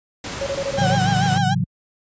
pink noise, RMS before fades -29 dBFS, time 0.24-1.38 s, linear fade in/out 2 ms
sine tone bursts, 552 Hz, C#5, 7 cents flat, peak -21 dBFS, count 7, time 0.41-0.953 s, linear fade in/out 5 ms, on 57 ms, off 24 ms
35% pulse tone with vibrato, 773 Hz, G5, 24 cents flat, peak -18 dBFS, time 0.77-1.55 s, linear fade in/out 20 ms, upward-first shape sine, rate 6.8 Hz, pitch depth 85 cents each way
sine chord, F# minor seventh, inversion first, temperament equal with one note detuned, 110 / 139.07 / 164.81 / 185 Hz, A2 / C#3 / E3 / F#3, 0 / +6 / 0 / 0 cents, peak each -23 / -22 / -25 / -23 dBFS, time 0.78-1.64 s, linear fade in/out 5 ms
effects high-pass 60 Hz 12 dB/octave + resampled to 16000 Hz

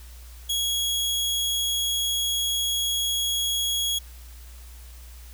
sawtooth tone, 3322 Hz, G#7, in tune, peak -20 dBFS, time 0.49-3.99 s, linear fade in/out 10 ms, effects added 60 Hz sine -41 dBFS peak until 5.33 s + white hiss -51 dBFS RMS until 5.33 s

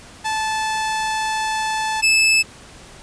sawtooth tone pair in turn, 873 / 2616 Hz, A5 / E7, -14 / -14 cents, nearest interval octave + perfect fifth, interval 1900 cents, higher second, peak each -16 / -9 dBFS, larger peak second, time 0.24-2.02 / 2.02-2.43 s, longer first, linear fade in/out 20 ms, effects pink hiss -42 dBFS RMS until 3.02 s + resampled to 22050 Hz

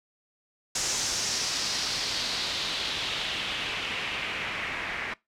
white noise with low-pass filter sweep, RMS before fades -31 dBFS, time 0.75-5.14 s, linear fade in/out 5 ms, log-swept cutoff 6600 to 2000 Hz, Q 2.5, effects noise-tail reverb RT60 0.2 s tail -22 dB re dry

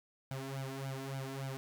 sawtooth tone with flanger, 134.8 Hz, C#3, 48 cents flat, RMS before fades -41 dBFS, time 0.31-1.57 s, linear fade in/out 0 ms, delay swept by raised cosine 1.3 to 3 ms, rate 3.5 Hz, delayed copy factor +1, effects none

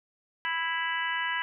harmonic tone, 329.6 Hz, E4, in tune, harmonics 3 / 4 / 5 / 6 / 7 / 8 / 9, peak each -33 / -42 / -32 / -33 / -43 / -42 / -37 dBFS, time 0.45-1.42 s, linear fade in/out 0 ms, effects none

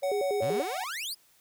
sine tone with vibrato, 480.2 Hz, B4, 49 cents flat, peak -26 dBFS, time 0.02-0.63 s, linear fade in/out 20 ms, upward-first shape square, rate 5.2 Hz, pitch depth 270 cents each way
square tone, 746 Hz, F#5, 14 cents sharp, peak -35 dBFS, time 0.03-0.84 s, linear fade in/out 2 ms
sawtooth exponential sweep, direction up, 98 to 5200 Hz, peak -30 dBFS, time 0.41-1.15 s, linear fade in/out 20 ms
effects white hiss -63 dBFS RMS until 1.4 s

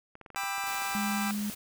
clicks, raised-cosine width 0.5 ms, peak -32 dBFS, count 10, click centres 0.154 / 0.213 / 0.262 / 0.303 / 0.347 / 0.435 / 0.581 / 0.639 / 0.749 / 0.819 s
25% pulse chord, E minor seventh, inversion first, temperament just, 791.1 / 988.9 / 1186.7 / 1318.5 Hz, G5 / B5 / D6 / E6, +16 / +2 / +18 / 0 cents, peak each -31 / -35 / -35 / -35 dBFS, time 0.36-1.31 s, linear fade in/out 0 ms
white noise, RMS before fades -41 dBFS, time 0.66-1.55 s, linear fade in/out 10 ms
sine tone, 207.6 Hz, G#3, in tune, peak -30 dBFS, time 0.95-1.5 s, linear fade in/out 0 ms
effects none

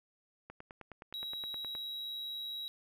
click train, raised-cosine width 0.5 ms, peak -32 dBFS, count 13, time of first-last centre 0.5-1.751 s, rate 9.59 Hz
triangle tone, 3861 Hz, B7, 40 cents flat, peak -37 dBFS, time 1.14-2.68 s, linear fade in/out 0 ms
effects none

